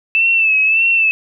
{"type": "tone with vibrato", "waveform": "sine", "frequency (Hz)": 2637, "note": "E7", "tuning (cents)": 0, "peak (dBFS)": -10, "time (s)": [0.15, 1.11], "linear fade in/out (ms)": 0, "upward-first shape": "sine", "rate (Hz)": 1.7, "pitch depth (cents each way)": 55, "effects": []}